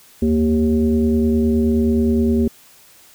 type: tone with frequency modulation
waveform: sine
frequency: 232.2 Hz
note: A#3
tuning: 7 cents flat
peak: -13 dBFS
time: 0.22-2.48 s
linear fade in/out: 5 ms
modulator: 158 Hz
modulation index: 0.91
effects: white hiss -48 dBFS RMS until 3.14 s